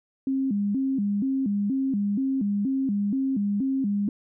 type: tone with vibrato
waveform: sine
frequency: 233.1 Hz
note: A#3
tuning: in tune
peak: -22 dBFS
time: 0.27-4.09 s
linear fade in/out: 2 ms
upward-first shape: square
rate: 2.1 Hz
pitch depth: 240 cents each way
effects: none